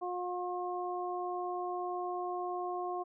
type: harmonic tone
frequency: 358.3 Hz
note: F4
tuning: 44 cents sharp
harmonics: 1 / 2 / 3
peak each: -38 / -37 / -41 dBFS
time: 0.01-3.04 s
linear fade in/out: 20 ms
effects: none